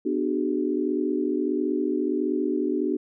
sine chord, G# half-diminished seventh, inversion first, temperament just, 249.2 / 299 / 373.8 / 415.3 Hz, B3 / D4 / F#4 / G#4, +16 / +31 / +18 / 0 cents, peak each -29 / -26 / -27 / -32 dBFS, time 0.05-2.97 s, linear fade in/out 10 ms, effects none

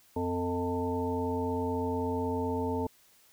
harmonic tone with a mistuned harmonic, 89.2 Hz, F2, 37 cents sharp, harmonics 1 / 3 / 5 / 7 / 9 / 10, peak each -36 / -33 / -33 / -42 / -47 / -36 dBFS, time 0.16-2.87 s, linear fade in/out 5 ms, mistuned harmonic 3, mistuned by -62 cents, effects white hiss -62 dBFS RMS until 3.32 s

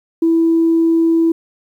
sine tone, 329.6 Hz, E4, in tune, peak -9 dBFS, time 0.22-1.32 s, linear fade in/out 5 ms, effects tanh soft clip ceiling -5 dBFS + 8-bit

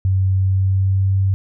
sine tone with pitch glide, 95 to 96.55 Hz, F#2 to G2, +46 to -26 cents, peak -13 dBFS, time 0.05-1.34 s, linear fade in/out 0 ms, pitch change +28 cents, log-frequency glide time 0.35-1.15 s, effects none

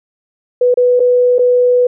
sine tone with dropouts, 493.9 Hz, B4, in tune, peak -7 dBFS, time 0.61-1.87 s, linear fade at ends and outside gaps 5 ms, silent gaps 0.742-0.772 / 0.996-1.001 / 1.384-1.391 s, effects none

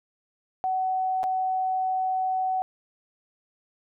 sine tone with dropouts, 751 Hz, F#5, 26 cents sharp, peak -23 dBFS, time 0.64-2.62 s, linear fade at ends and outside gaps 0 ms, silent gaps 1.232-1.239 s, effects none

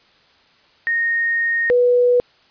sine tone pair in turn, 1854 / 490.1 Hz, A#6 / B4, -10 / -13 cents, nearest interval octave + major seventh, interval 2303 cents, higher first, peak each -16 / -11 dBFS, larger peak second, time 0.87-1.7 / 1.7-2.2 s, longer first, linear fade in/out 0 ms, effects white hiss -54 dBFS RMS until 2.5 s + resampled to 11025 Hz

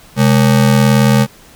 square ring-modulated tone, 170.7 Hz, F3, 39 cents flat, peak -5 dBFS, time 0.16-1.27 s, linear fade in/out 50 ms, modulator 39.3 Hz, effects pink hiss -42 dBFS RMS until 1.55 s

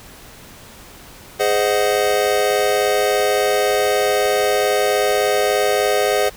square chord, Ab dominant seventh, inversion none, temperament equal with one note detuned, 415.3 / 518.7 / 622.3 / 740 Hz, Ab4 / C5 / Eb5 / Gb5, 0 / -15 / 0 / 0 cents, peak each -20 / -21 / -22 / -23 dBFS, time 1.39-6.3 s, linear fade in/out 20 ms, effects pink hiss -41 dBFS RMS until 6.36 s

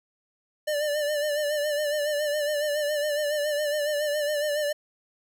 square tone with vibrato, 593 Hz, D5, 17 cents sharp, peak -25 dBFS, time 0.67-4.73 s, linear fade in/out 10 ms, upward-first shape sine, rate 7.2 Hz, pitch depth 49 cents each way, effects none

